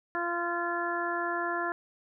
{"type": "harmonic tone", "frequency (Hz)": 344.9, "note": "F4", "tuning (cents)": -22, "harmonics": [1, 2, 3, 4, 5], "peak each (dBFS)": [-35, -35, -35, -35, -35], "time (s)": [0.15, 1.72], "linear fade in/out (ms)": 0, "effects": []}